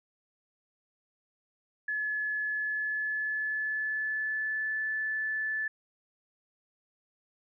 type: tone with pitch glide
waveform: sine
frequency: 1711 to 1742.9 Hz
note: A6 to A6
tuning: -49 to -17 cents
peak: -29 dBFS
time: 1.88-5.68 s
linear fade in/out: 5 ms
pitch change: +32 cents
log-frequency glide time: 2.41-4.8 s
effects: none